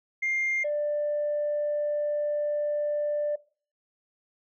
sine tone pair in turn, 2111 / 591 Hz, C7 / D5, +15 / +11 cents, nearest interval octave + minor seventh, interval 2204 cents, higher first, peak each -24 dBFS, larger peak neither, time 0.22-0.64 / 0.64-3.36 s, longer second, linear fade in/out 10 ms, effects noise-tail reverb RT60 0.4 s tail -19 dB re dry + tanh soft clip ceiling -21 dBFS

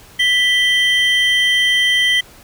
triangle tone pair together, 1975.5 / 3136 Hz, B6 / G7, 0 / 0 cents, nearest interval minor sixth, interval 800 cents, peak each -13 dBFS, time 0.19-2.21 s, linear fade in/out 10 ms, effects pink hiss -43 dBFS RMS until 2.43 s

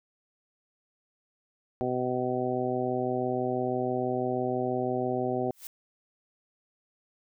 harmonic tone, 126.1 Hz, B2, 36 cents sharp, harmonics 1 / 2 / 3 / 4 / 5 / 6, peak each -37 / -33 / -31 / -35 / -34 / -34 dBFS, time 1.81-5.51 s, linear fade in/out 0 ms
blue noise with exponential growth, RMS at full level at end -37 dBFS, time 5.5-5.67 s, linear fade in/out 1 ms, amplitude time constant 36 ms
effects none

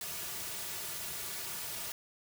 white noise with comb filter, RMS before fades -40 dBFS, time 0.01-1.92 s, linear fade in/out 2 ms, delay 3.8 ms, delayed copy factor -0.65, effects none

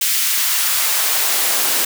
white noise with high-pass filter sweep, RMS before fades -17 dBFS, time 0.01-1.85 s, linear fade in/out 5 ms, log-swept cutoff 2400 to 260 Hz, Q 0.82, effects none

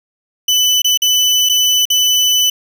30% pulse tone with dropouts, 2996 Hz, F#7, 21 cents sharp, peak -7 dBFS, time 0.48-2.5 s, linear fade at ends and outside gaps 5 ms, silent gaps 0.82-0.844 / 0.975-1.019 / 1.49-1.495 / 1.854-1.901 s, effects none

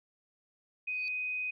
sine tone, 2502 Hz, D#7, 9 cents sharp, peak -32 dBFS, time 0.87-1.51 s, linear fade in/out 10 ms
sine tone with exponential growth, 4534 Hz, C#8, 38 cents sharp, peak -40 dBFS, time 0.89-1.08 s, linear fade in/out 0 ms, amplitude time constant 40 ms
effects none

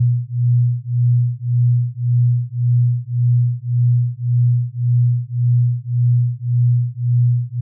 sine beating tone pair, 120.6 / 122.4 Hz, B2 / B2, -41 / -15 cents, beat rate 1.8 Hz, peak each -16 dBFS, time 0-7.61 s, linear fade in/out 10 ms, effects none

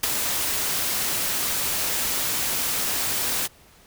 white noise with ADSR envelope, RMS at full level -18 dBFS, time 0.03-3.48 s, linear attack 8 ms, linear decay 8 ms, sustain -7 dB, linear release 26 ms, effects pink hiss -53 dBFS RMS until 3.86 s

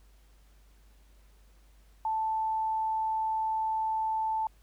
sine tone, 880 Hz, A5, in tune, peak -27 dBFS, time 2.05-4.47 s, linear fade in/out 2 ms, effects added 50 Hz sine -56 dBFS peak until 4.62 s + pink hiss -67 dBFS RMS until 4.62 s

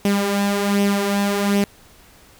sawtooth tone with flanger, 201.2 Hz, G3, 45 cents sharp, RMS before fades -19 dBFS, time 0.05-1.64 s, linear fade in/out 2 ms, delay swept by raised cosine 0.34 to 3.84 ms, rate 1.3 Hz, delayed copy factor +0.55, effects pink hiss -49 dBFS RMS until 2.39 s

